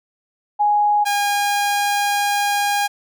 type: tone pair in turn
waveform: sine / sawtooth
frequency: 830.6 / 814.4 Hz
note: G#5 / G#5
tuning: 0 / -34 cents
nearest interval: unison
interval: 34 cents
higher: first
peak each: -13 / -13 dBFS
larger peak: neither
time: 0.59-1.05 / 1.05-2.88 s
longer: second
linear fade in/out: 20 ms
effects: none